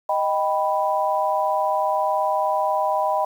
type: chord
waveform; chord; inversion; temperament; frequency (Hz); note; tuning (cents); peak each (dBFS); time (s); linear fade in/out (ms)
sine; Eb augmented; none; equal; 622.3 / 784 / 987.8; Eb5 / G5 / B5; 0 / 0 / 0; -23; 0.09-3.25; 5
effects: 8-bit